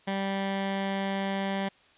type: tone with notch filter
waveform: 15% pulse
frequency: 195.3 Hz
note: G3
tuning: 6 cents flat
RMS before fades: -30 dBFS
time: 0.07-1.69 s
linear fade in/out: 10 ms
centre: 440 Hz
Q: 1.8
effects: white hiss -60 dBFS RMS until 1.97 s + resampled to 8000 Hz

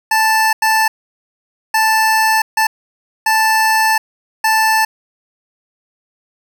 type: tone bursts at uneven times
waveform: 25% pulse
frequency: 880 Hz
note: A5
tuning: in tune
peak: -7 dBFS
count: 6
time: 0.11-0.53 / 0.62-0.88 / 1.74-2.42 / 2.57-2.67 / 3.26-3.98 / 4.44-4.85 s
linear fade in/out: 5 ms
effects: none

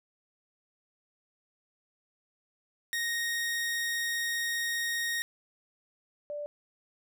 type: tone pair in turn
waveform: sawtooth / sine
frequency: 1865 / 587.4 Hz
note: A#6 / D5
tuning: 0 / 0 cents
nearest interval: octave + minor sixth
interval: 2000 cents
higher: first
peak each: -26 / -34 dBFS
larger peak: first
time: 2.93-5.22 / 6.3-6.46 s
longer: first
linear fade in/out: 0 ms
effects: none

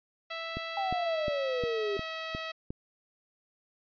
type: tone with pitch glide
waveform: 10% pulse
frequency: 659.3 to 645.7 Hz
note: E5 to E5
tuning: 0 to -36 cents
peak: -27 dBFS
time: 0.3-2.52 s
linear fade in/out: 10 ms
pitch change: -36 cents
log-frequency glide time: 1-1.77 s
type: click train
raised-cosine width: 3 ms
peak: -23 dBFS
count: 7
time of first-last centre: 0.57-2.705 s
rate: 2.81 Hz
type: exponential sweep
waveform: sine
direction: down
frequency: 803 to 394.6 Hz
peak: -29 dBFS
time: 0.77-1.97 s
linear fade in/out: 2 ms
effects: resampled to 11025 Hz

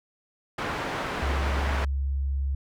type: low-pass noise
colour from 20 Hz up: white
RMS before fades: -31 dBFS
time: 0.58-1.85 s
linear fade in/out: 5 ms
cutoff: 1500 Hz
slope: 12 dB/octave
type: tone with pitch glide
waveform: sine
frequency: 69.4 to 68.48 Hz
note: C#2 to C#2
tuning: +3 to -20 cents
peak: -24 dBFS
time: 1.22-2.55 s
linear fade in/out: 5 ms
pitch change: -23 cents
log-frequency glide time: 1.64-1.93 s
effects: none

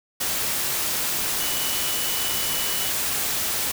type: tone in noise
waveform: sine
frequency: 2960 Hz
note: F#7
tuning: in tune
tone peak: -32 dBFS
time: 1.4-2.9 s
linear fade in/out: 10 ms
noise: white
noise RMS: -25 dBFS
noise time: 0.2-3.72 s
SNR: -10 dB
effects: none

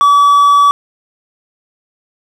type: tone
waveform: triangle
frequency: 1145 Hz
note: D6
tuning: 44 cents flat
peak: -3 dBFS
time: 0.01-0.71 s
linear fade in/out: 0 ms
effects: none

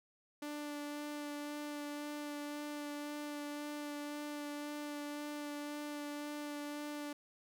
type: tone with vibrato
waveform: sawtooth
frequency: 293.7 Hz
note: D4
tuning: in tune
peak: -37 dBFS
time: 0.42-7.13 s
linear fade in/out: 5 ms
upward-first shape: sine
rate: 1.9 Hz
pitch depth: 11 cents each way
effects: 13-bit

